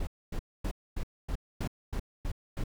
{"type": "noise bursts", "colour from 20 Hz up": "brown", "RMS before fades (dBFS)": -32, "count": 9, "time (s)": [0, 2.639], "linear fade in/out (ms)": 5, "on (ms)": 71, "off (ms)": 250, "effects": []}